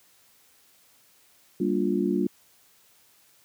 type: chord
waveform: sine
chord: G minor seventh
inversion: none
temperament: just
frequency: 196 / 235.2 / 294 / 352.8 Hz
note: G3 / Bb3 / D4 / F4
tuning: 0 / +16 / +2 / +18 cents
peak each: -27 / -29 / -28 / -27 dBFS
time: 1.6-2.27 s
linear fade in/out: 5 ms
effects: white hiss -60 dBFS RMS until 3.44 s + high-pass 60 Hz 12 dB/octave